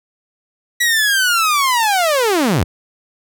sawtooth linear sweep, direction down, 1949 to 62.3 Hz, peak -9 dBFS, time 0.8-2.64 s, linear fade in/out 10 ms, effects none

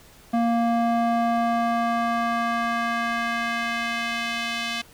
square tone with band-pass filter sweep, 233.1 Hz, A#3, in tune, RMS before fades -24 dBFS, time 0.33-4.82 s, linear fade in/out 10 ms, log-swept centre 500 to 3100 Hz, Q 1.3, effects pink hiss -51 dBFS RMS until 4.93 s

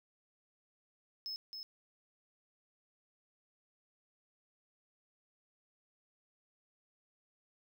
triangle tone with echo, 5190 Hz, E8, 28 cents flat, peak -38 dBFS, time 1.26-1.36 s, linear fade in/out 0 ms, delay 270 ms, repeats 1, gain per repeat -4 dB, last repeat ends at 1.63 s, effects none

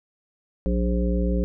harmonic tone with a mistuned harmonic, 58.6 Hz, A#1, 10 cents sharp, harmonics 1 / 3 / 5 / 7 / 9, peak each -22 / -25 / -31 / -32 / -31 dBFS, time 0.66-1.44 s, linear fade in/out 0 ms, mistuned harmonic 3, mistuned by +68 cents, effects none

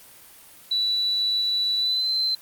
sine tone with pitch glide, 3951 to 4086 Hz, B7 to C8, 0 to -42 cents, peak -20 dBFS, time 0.71-2.35 s, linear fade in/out 5 ms, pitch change +58 cents, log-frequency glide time 1.78-2.11 s, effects white hiss -48 dBFS RMS until 2.41 s + Opus 32 kbps

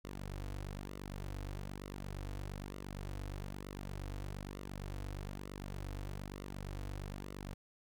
sawtooth tone with flanger, 48.66 Hz, G1, 12 cents flat, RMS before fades -44 dBFS, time 0.04-7.54 s, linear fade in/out 10 ms, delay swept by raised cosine 1.2 to 5.2 ms, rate 1.1 Hz, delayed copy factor -0.65, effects none

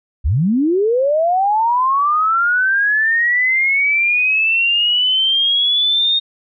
sine linear sweep, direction up, 53.8 to 3703 Hz, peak -12 dBFS, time 0.24-6.2 s, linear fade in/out 20 ms, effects none

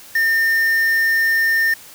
triangle tone with quantisation, 1810 Hz, A6, 48 cents sharp, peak -12 dBFS, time 0.15-1.74 s, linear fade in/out 5 ms, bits 5, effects white hiss -41 dBFS RMS until 1.94 s

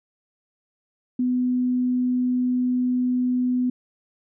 sine tone, 250 Hz, B3, 21 cents sharp, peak -19 dBFS, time 1.19-3.7 s, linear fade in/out 5 ms, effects none

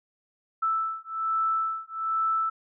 sine beating tone pair, 1318.5 / 1319.7 Hz, E6 / E6, 0 / +2 cents, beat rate 1.2 Hz, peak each -28 dBFS, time 0.62-2.5 s, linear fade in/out 10 ms, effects none

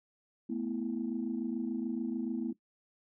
sine chord, A suspended second, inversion none, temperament equal, 220 / 246.9 / 329.6 Hz, A3 / B3 / E4, 0 / 0 / 0 cents, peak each -36 / -35 / -37 dBFS, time 0.49-2.53 s, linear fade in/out 10 ms, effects noise-tail reverb RT60 0.1 s tail -17 dB re dry + tanh soft clip ceiling -24 dBFS

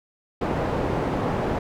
white low-pass noise, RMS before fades -25 dBFS, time 0.41-1.59 s, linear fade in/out 5 ms, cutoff 650 Hz, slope 12 dB/octave, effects none

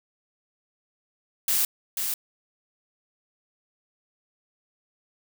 blue noise with echo, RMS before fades -23 dBFS, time 1.48-1.65 s, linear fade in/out 2 ms, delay 490 ms, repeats 1, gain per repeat -5 dB, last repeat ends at 2.14 s, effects none

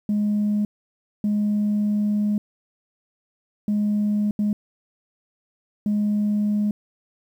sine tone bursts at uneven times, 208.3 Hz, G#3, 5 cents sharp, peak -17 dBFS, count 5, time 0.09-0.65 / 1.24-2.38 / 3.68-4.31 / 4.39-4.53 / 5.86-6.71 s, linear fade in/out 2 ms, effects tanh soft clip ceiling -16 dBFS + 9-bit

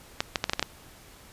clicks, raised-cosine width 0.2 ms, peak -7 dBFS, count 7, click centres 0.205 / 0.358 / 0.441 / 0.496 / 0.534 / 0.595 / 0.627 s, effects pink hiss -51 dBFS RMS until 1.32 s + resampled to 32000 Hz

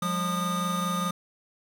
square tone cluster, 178 / 202.8 / 1224 Hz, F3 / G#3 / D#6, +33 / -41 / -29 cents, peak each -30 / -36 / -30 dBFS, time 0.02-1.11 s, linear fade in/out 5 ms, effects none

